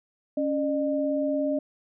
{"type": "tone pair together", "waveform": "sine", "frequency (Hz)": [278, 605], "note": ["C#4", "D#5"], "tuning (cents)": [5, -49], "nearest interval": "octave + minor second", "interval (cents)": 1346, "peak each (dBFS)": -26, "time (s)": [0.37, 1.59], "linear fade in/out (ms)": 5, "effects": []}